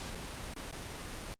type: noise with dropouts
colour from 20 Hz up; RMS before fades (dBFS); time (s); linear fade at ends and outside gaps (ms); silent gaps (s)
pink; -42; 0-1.34; 0; 0.149-0.154 / 0.538-0.563 / 0.711-0.726
effects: low-pass 9000 Hz 12 dB/octave + Opus 48 kbps